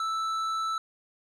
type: tone with tanh clipping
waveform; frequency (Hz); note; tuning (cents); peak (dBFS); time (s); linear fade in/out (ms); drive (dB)
sine; 1318.5; E6; 0; -29; 0-0.78; 2; 10
effects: none